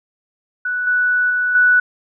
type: tone with level steps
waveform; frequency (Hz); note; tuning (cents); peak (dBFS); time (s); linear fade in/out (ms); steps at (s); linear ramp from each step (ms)
sine; 1480; F#6; 0; -18 / -13 / -15 / -9; 0.65-1.8; 5; 0.87 / 1.3 / 1.55; 2
effects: none